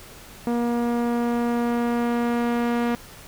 sawtooth tone with low-pass filter sweep, 237.7 Hz, A#3, 34 cents sharp, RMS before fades -23 dBFS, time 0.47-2.95 s, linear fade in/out 0 ms, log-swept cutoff 990 to 2300 Hz, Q 0.71, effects pink hiss -44 dBFS RMS until 3.27 s

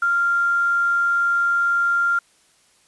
sine tone with quantisation, 1391 Hz, F6, 7 cents flat, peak -16 dBFS, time 0.02-2.19 s, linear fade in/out 5 ms, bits 7, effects white hiss -58 dBFS RMS until 2.87 s + resampled to 24000 Hz

